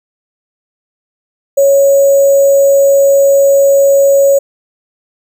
sine tone with sample-and-hold, 554.4 Hz, C#5, in tune, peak -4 dBFS, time 1.57-4.39 s, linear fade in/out 10 ms, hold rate 7350 Hz, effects none

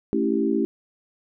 sine chord, A dominant seventh, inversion none, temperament equal, 220 / 277.2 / 329.6 / 392 Hz, A3 / C#4 / E4 / G4, 0 / 0 / 0 / 0 cents, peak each -25 dBFS, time 0.13-0.65 s, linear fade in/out 0 ms, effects none

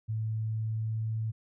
sine tone with pitch glide, 110 to 110.77 Hz, A2 to A2, 0 to +12 cents, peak -29 dBFS, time 0.08-1.32 s, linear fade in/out 20 ms, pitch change +12 cents, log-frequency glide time 0.42-1.11 s, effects none

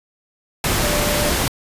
sine tone in noise, 591 Hz, D5, 11 cents sharp, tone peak -23 dBFS, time 0.82-1.3 s, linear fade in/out 2 ms, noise pink, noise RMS -19 dBFS, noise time 0.64-1.48 s, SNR -7 dB, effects resampled to 32000 Hz

